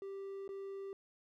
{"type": "tone with dropouts", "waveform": "triangle", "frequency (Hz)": 392, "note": "G4", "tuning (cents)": 0, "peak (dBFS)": -40, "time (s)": [0.02, 0.93], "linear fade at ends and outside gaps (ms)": 1, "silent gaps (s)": [0.478, 0.49], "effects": []}